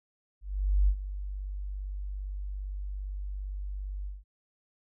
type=tone with ADSR envelope; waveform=sine; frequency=48.77 Hz; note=G1; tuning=8 cents flat; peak=-19 dBFS; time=0.41-4.24 s; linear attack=470 ms; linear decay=70 ms; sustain=-14 dB; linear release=180 ms; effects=none